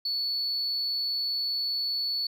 sine tone, 4435 Hz, C#8, in tune, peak -25 dBFS, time 0.05-2.27 s, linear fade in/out 5 ms, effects tanh soft clip ceiling -24 dBFS

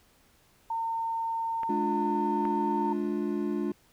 sine tone, 910 Hz, A#5, 42 cents flat, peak -28 dBFS, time 0.7-2.93 s, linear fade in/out 5 ms
clicks, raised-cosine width 0.5 ms, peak -25 dBFS, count 2, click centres 1.633 / 2.453 s
triangle chord, D diminished, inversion second, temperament just, 211.4 / 293.7 / 352.4 Hz, Ab3 / D4 / F4, +31 / 0 / +16 cents, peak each -30 dBFS, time 1.69-3.72 s, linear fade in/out 5 ms
effects pink hiss -63 dBFS RMS until 3.92 s

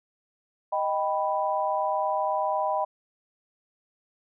sine chord, Eb augmented, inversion none, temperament equal, 622.3 / 784 / 987.8 Hz, Eb5 / G5 / B5, 0 / 0 / 0 cents, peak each -28 dBFS, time 0.72-2.85 s, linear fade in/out 10 ms, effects none

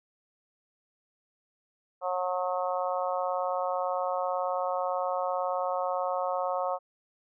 harmonic tone, 181.9 Hz, F#3, 29 cents flat, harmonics 3 / 4 / 5 / 6 / 7, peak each -31 / -32 / -36 / -35 / -38 dBFS, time 2.01-6.79 s, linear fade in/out 50 ms, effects none

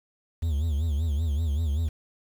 triangle tone with vibrato, 76.6 Hz, D#2, 27 cents flat, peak -21 dBFS, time 0.42-1.89 s, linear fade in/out 10 ms, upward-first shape sine, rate 5.2 Hz, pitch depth 160 cents each way, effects 8-bit

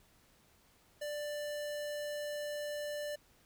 square tone, 590 Hz, D5, 8 cents sharp, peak -38 dBFS, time 1.01-3.16 s, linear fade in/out 10 ms, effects pink hiss -67 dBFS RMS until 3.45 s

